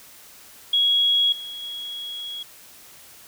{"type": "tone with level steps", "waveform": "sine", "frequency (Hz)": 3322, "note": "G#7", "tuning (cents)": 0, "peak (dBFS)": [-16, -32, -30], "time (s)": [0.73, 2.43], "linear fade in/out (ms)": 5, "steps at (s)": [1.32, 1.62], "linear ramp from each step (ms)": 5, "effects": ["white hiss -47 dBFS RMS until 3.27 s"]}